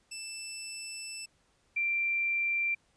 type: tone pair in turn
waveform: 5% pulse / sine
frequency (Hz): 2649 / 2360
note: E7 / D7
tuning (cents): +8 / +8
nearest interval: major second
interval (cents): 200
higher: first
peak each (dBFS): -27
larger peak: neither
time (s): 0.11-1.26 / 1.76-2.75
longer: first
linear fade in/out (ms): 10
effects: pink hiss -70 dBFS RMS until 2.96 s + resampled to 22050 Hz